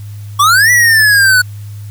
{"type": "exponential two-way sweep", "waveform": "square", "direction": "up then down", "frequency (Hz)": [1108.7, 1976, 1467], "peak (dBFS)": -6, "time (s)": [0.39, 1.42], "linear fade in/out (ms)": 10, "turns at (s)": 0.71, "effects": ["added 103 Hz sine -24 dBFS peak until 1.9 s", "white hiss -44 dBFS RMS until 1.9 s"]}